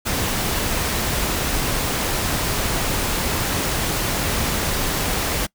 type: noise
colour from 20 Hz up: pink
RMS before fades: -22 dBFS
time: 0.05-5.47 s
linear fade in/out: 20 ms
effects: noise-tail reverb RT60 0.1 s tail -23 dB re dry

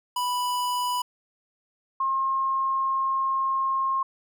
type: tone pair in turn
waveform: square / sine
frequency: 987.8 / 1070.6 Hz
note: B5 / C6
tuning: 0 / +39 cents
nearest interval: minor second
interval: 139 cents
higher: second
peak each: -25 / -22 dBFS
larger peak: second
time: 0.16-1.02 / 2-4.03 s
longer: second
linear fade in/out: 5 ms
effects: none

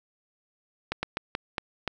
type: slowing click train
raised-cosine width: 0.3 ms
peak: -12 dBFS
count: 6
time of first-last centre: 0.92-1.877 s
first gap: 110 ms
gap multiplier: 1.28
effects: none

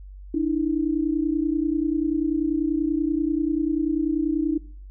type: tone pair together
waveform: sine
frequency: 294.9 / 325.2 Hz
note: D4 / E4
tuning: +7 / -23 cents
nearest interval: major second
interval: 170 cents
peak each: -23 dBFS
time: 0.34-4.58 s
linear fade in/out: 5 ms
effects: noise-tail reverb RT60 0.5 s tail -22 dB re dry + added 48 Hz sine -38 dBFS peak until 4.9 s

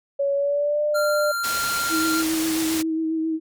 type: tone with pitch glide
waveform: sine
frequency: 560 to 596.7 Hz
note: C#5 to D5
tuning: +18 to +27 cents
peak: -19 dBFS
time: 0.19-1.32 s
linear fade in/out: 10 ms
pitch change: +109 cents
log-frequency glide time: 0.35-0.82 s
type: tone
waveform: square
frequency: 1386 Hz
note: F6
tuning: 14 cents flat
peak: -24 dBFS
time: 0.94-2.23 s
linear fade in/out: 20 ms
type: low-pass noise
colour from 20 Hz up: white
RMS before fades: -29 dBFS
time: 1.43-2.83 s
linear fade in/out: 20 ms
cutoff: 11000 Hz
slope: 12 dB/octave
type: tone with vibrato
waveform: sine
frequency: 320.6 Hz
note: E4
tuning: 48 cents flat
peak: -21 dBFS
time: 1.89-3.4 s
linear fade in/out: 50 ms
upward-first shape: sine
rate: 7.4 Hz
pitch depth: 20 cents each way
effects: none

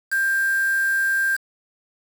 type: tone with quantisation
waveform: sine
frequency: 1586 Hz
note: G6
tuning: 20 cents sharp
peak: -18 dBFS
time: 0.11-1.37 s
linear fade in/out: 20 ms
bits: 5
effects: none

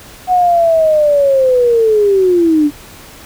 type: linear sweep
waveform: sine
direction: down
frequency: 740 to 285.9 Hz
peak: -7 dBFS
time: 0.27-2.71 s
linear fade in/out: 50 ms
effects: pink hiss -36 dBFS RMS until 3.25 s

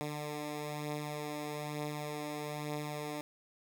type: beating tone pair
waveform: 10% pulse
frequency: 148.2 / 149.3 Hz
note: D3 / D3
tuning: +16 / +29 cents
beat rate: 1.1 Hz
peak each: -37 / -30 dBFS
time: 0.01-3.21 s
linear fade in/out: 0 ms
effects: none

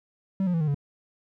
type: tone with pitch steps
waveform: triangle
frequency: 192.1 / 178.2 / 165.31 / 153.35 / 142.26 Hz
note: G3 / F3 / E3 / D#3 / C#3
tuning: -35 / +35 / +5 / -25 / +45 cents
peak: -20 dBFS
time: 0.4-0.745 s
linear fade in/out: 2 ms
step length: 69 ms
effects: none

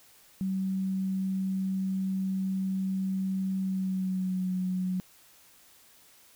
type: tone with pitch glide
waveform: sine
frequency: 190.5 to 184.44 Hz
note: G3 to F#3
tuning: -49 to -5 cents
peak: -27 dBFS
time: 0.41-5 s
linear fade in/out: 0 ms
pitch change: -56 cents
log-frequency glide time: 3.6-4.51 s
effects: white hiss -58 dBFS RMS until 6.35 s

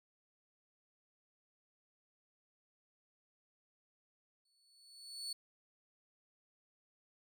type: tone with exponential growth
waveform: 35% pulse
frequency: 4435 Hz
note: C#8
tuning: in tune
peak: -37 dBFS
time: 4.45-5.33 s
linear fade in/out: 5 ms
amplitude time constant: 190 ms
effects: none

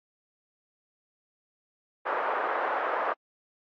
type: band-pass noise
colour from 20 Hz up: white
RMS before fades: -29 dBFS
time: 2.05-3.14 s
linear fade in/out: 20 ms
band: 450 to 1400 Hz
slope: 24 dB/octave
effects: AAC 48 kbps

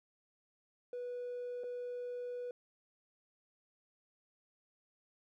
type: tone with dropouts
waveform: triangle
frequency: 490.3 Hz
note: B4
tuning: 13 cents flat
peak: -36 dBFS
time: 0.93-2.51 s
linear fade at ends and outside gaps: 2 ms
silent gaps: 1.636-1.64 s
effects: tanh soft clip ceiling -35 dBFS

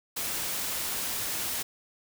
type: noise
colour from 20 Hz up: white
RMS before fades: -32 dBFS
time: 0.16-1.63 s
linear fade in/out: 10 ms
effects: none

